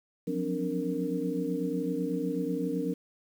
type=tone cluster; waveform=sine; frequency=175.7 / 183.7 / 262.5 / 292.9 / 463.7 Hz; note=F3 / F#3 / C4 / D4 / A#4; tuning=+11 / -12 / +6 / -5 / -9 cents; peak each=-36 / -37 / -34 / -33 / -34 dBFS; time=0.27-2.94 s; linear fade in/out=10 ms; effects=9-bit